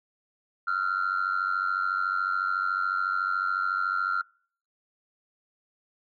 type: tone with amplitude modulation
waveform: sine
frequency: 1380 Hz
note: F6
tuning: 21 cents flat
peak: -19 dBFS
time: 0.67-4.22 s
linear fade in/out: 10 ms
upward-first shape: sine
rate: 93.9 Hz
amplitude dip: 90%
effects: noise-tail reverb RT60 0.5 s tail -26 dB re dry + tanh soft clip ceiling -19 dBFS